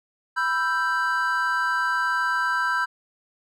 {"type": "chord", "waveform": "triangle", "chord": "E minor", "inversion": "second", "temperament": "equal with one note detuned", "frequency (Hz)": [987.8, 1329.2, 1568], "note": ["B5", "E6", "G6"], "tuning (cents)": [0, 14, 0], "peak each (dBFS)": [-25, -25, -22], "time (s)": [0.36, 2.86], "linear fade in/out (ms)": 20, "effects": []}